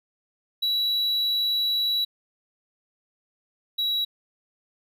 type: tone pair in turn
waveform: triangle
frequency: 3917 / 3890 Hz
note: B7 / B7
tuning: -15 / -27 cents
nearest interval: unison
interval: 12 cents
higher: first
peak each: -20 / -21 dBFS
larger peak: first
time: 0.62-2.05 / 3.78-4.05 s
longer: first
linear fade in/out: 10 ms
effects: none